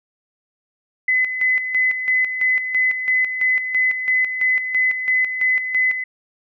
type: tone with tremolo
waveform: sine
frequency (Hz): 2022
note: B6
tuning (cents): +40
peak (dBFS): -14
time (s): 1.08-6.04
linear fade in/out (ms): 5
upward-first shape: square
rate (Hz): 3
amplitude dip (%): 60
effects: none